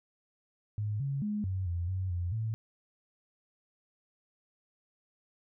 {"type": "tone with pitch steps", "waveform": "sine", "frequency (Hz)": [105.1, 138.5, 209.1, 94.3, 86.4, 93.7, 87.8, 111], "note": ["G#2", "C#3", "G#3", "F#2", "F2", "F#2", "F2", "A2"], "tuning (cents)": [21, -1, 12, 33, -18, 22, 10, 16], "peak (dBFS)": -30, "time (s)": [0.78, 2.54], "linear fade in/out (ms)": 0, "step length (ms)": 220, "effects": []}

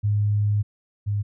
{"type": "tone pair in turn", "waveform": "sine", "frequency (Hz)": [103.83, 102.7], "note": ["G#2", "G#2"], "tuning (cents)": [0, -19], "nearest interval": "unison", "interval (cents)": 19, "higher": "first", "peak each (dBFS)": [-18, -21], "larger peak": "first", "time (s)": [[0.03, 0.63], [1.06, 1.23]], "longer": "first", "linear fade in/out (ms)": 20, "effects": []}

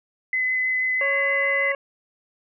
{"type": "tone with vibrato", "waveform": "sine", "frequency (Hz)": 2026, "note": "B6", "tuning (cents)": 44, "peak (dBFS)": -20, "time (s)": [0.33, 1.72], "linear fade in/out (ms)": 2, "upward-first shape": "sine", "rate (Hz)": 6.3, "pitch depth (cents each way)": 9}
{"type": "harmonic tone", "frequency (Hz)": 554.4, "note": "C#5", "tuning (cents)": 0, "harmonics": [1, 2, 3, 4, 5], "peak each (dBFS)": [-26, -32, -36, -38, -40], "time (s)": [1.01, 1.75], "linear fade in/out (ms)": 2}
{"effects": []}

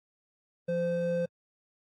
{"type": "tone pair together", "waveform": "triangle", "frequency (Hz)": [173.04, 516], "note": ["F3", "C5"], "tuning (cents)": [-16, -24], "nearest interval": "octave + perfect fifth", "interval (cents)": 1892, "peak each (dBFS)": [-31, -26], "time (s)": [0.68, 1.26], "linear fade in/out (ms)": 10, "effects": ["AAC 32 kbps"]}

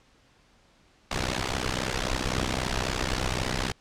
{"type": "noise with amplitude modulation", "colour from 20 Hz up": "pink", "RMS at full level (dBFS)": -24, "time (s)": [1.11, 3.72], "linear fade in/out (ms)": 5, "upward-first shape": "sine", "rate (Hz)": 63.8, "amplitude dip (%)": 95, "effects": ["pink hiss -61 dBFS RMS until 3.8 s", "low-pass 6000 Hz 12 dB/octave"]}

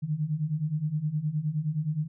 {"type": "beating tone pair", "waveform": "sine", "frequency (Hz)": [146.83, 156.43], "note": ["D3", "D#3"], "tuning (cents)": [0, 10], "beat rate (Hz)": 9.6, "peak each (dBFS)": [-31, -28], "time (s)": [0.02, 2.08], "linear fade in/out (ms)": 20, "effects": []}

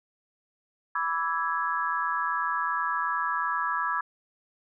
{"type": "chord", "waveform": "sine", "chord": "E dominant seventh", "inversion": "second", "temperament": "equal with one note detuned", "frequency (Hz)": [987.8, 1155.8, 1318.5, 1661.2], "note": ["B5", "D6", "E6", "G#6"], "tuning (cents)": [0, -28, 0, 0], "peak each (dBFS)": -31, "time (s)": [0.95, 4.01], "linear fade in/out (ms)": 5, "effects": []}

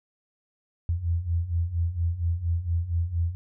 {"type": "beating tone pair", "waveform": "sine", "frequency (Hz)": [82.3, 86.6], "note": ["E2", "F2"], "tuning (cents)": [-2, -14], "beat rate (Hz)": 4.3, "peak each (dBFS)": [-29, -25], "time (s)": [0.89, 3.35], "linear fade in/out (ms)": 0, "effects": []}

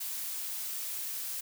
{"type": "noise", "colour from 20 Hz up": "blue", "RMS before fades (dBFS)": -37, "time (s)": [0, 1.41], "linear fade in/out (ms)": 10, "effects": []}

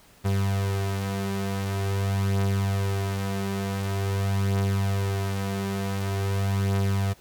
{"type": "beating tone pair", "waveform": "35% pulse", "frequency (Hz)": [98, 98.46], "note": ["G2", "G2"], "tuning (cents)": [0, 8], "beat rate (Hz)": 0.46, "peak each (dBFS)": [-23, -29], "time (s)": [0.24, 7.14], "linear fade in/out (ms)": 20, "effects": ["pink hiss -55 dBFS RMS until 7.2 s"]}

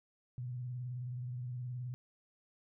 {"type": "tone with vibrato", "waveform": "sine", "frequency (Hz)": 124.1, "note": "B2", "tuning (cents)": 9, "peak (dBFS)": -38, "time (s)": [0.38, 1.94], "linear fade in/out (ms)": 0, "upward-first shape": "sine", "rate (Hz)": 19, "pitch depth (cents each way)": 61, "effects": []}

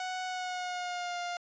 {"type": "tone with pitch glide", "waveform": "sawtooth", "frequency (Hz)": [740, 703.3], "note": ["F#5", "F5"], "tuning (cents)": [0, 12], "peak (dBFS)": -30, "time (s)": [0, 1.37], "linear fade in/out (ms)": 2, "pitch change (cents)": -88, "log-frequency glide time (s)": [0.25, 1.19], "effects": ["resampled to 16000 Hz"]}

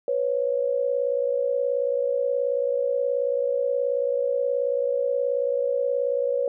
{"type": "tone pair together", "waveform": "sine", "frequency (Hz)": [492.4, 551], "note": ["B4", "C#5"], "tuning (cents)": [-5, -11], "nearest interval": "major second", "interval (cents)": 194, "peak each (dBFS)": -24, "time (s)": [0.08, 6.48], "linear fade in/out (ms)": 2, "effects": []}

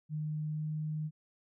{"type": "tone with pitch glide", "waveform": "sine", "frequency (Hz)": [153, 154.06], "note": ["D#3", "D#3"], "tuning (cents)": [-29, -17], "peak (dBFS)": -33, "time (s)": [0.09, 1.11], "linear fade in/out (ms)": 50, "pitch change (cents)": 12, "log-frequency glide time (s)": [0.49, 0.67], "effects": []}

